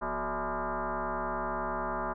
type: tone with frequency modulation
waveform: sine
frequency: 169.6 Hz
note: E3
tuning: 50 cents sharp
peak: -30 dBFS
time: 0.01-2.14 s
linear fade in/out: 20 ms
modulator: 205 Hz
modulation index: 6
effects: none